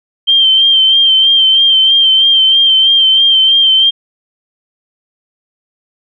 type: tone with vibrato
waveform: sine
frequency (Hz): 3143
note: G7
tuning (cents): +4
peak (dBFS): -5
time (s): 0.27-3.91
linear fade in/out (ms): 20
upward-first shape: sine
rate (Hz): 3.1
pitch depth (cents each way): 34
effects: none